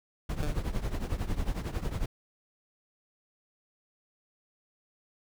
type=noise with tremolo; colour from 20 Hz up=brown; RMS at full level=-28 dBFS; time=0.29-2.06 s; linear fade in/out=5 ms; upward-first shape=triangle; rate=11 Hz; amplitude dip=85%
type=tone with exponential decay; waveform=15% pulse; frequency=148.8 Hz; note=D3; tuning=23 cents sharp; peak=-24 dBFS; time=0.43-0.67 s; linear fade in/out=0 ms; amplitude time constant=51 ms
effects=none